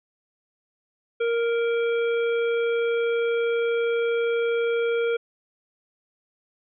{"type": "harmonic tone", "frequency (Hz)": 466.2, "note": "A#4", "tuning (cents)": 0, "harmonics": [1, 3, 5, 7], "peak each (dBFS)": [-21, -32, -35, -41], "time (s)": [1.2, 5.17], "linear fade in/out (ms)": 10, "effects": []}